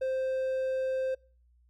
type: tone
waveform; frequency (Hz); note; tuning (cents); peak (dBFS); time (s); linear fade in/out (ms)
triangle; 523.3; C5; 0; -26; 0.01-1.15; 10
effects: noise-tail reverb RT60 0.4 s tail -25 dB re dry + added 60 Hz sine -61 dBFS peak until 1.69 s